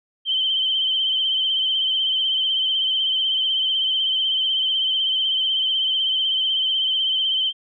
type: tone with vibrato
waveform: sine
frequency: 3100 Hz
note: G7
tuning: 20 cents flat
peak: -18 dBFS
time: 0.25-7.53 s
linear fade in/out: 50 ms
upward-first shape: sine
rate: 16 Hz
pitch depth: 41 cents each way
effects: none